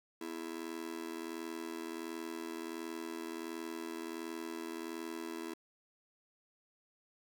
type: tone with amplitude modulation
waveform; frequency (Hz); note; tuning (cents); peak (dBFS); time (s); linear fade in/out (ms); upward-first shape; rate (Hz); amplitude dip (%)
45% pulse; 331.4; E4; +9; -36; 0.21-5.54; 5; sine; 81.4; 100
effects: 11-bit